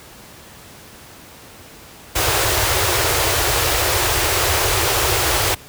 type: band-stop noise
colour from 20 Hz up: pink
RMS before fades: -17 dBFS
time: 2.15-5.55 s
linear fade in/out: 10 ms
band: 120 to 340 Hz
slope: 48 dB/octave
effects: pink hiss -41 dBFS RMS until 5.68 s + high-pass 60 Hz 12 dB/octave